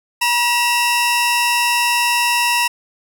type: tone pair together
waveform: sawtooth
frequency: 960 / 2700 Hz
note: B5 / E7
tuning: -49 / +41 cents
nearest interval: octave + tritone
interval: 1790 cents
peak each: -13 / -14 dBFS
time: 0.21-2.68 s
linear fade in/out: 10 ms
effects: none